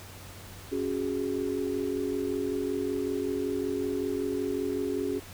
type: chord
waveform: sine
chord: C# suspended fourth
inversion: none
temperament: equal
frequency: 277.2 / 370 / 415.3 Hz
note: C#4 / F#4 / G#4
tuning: 0 / 0 / 0 cents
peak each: -32 dBFS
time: 0.71-5.2 s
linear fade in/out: 20 ms
effects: added 94 Hz sine -47 dBFS peak until 5.33 s + pink hiss -47 dBFS RMS until 5.33 s